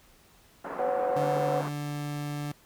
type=band-pass noise; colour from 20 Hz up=white; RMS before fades=-37 dBFS; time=0.64-1.69 s; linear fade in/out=10 ms; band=200 to 1300 Hz; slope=24 dB/octave
type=chord; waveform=sine; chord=B suspended second; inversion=none; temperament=equal with one note detuned; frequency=505.4 / 554.4 / 740 Hz; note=B4 / C#5 / F#5; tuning=+40 / 0 / 0 cents; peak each=-29 / -30 / -30 dBFS; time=0.79-1.61 s; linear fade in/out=2 ms
type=tone; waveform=30% pulse; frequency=146.4 Hz; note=D3; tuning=5 cents flat; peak=-29 dBFS; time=1.16-2.52 s; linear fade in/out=5 ms
effects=pink hiss -59 dBFS RMS until 2.65 s